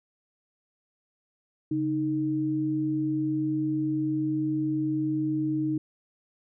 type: tone pair together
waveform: sine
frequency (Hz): 139.2 / 310.2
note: C#3 / D#4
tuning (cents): +8 / -5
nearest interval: octave + major second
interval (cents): 1387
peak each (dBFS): -32 / -25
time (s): 1.71-5.78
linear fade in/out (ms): 5
effects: none